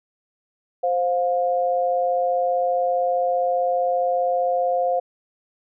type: tone pair together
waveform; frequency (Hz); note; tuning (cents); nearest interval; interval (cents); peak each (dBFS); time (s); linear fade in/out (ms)
sine; 523.3 / 708.1; C5 / F5; 0 / +24; perfect fourth; 524; -21; 0.83-5; 10
effects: none